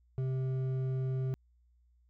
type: tone with hard clipping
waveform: sine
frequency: 130.81 Hz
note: C3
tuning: in tune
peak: -32 dBFS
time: 0.18-1.34 s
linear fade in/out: 0 ms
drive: 7 dB
effects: added 60 Hz sine -64 dBFS peak until 2.09 s